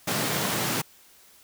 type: high-pass noise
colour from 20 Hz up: pink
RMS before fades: -27 dBFS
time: 0.07-0.82 s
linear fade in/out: 10 ms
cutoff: 110 Hz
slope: 48 dB/octave
effects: white hiss -55 dBFS RMS until 1.43 s